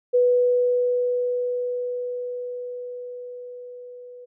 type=tone with level ramp; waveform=sine; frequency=492.7 Hz; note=B4; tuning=4 cents flat; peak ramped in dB=-14 to -39 dBFS; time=0.13-4.26 s; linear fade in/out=20 ms; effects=none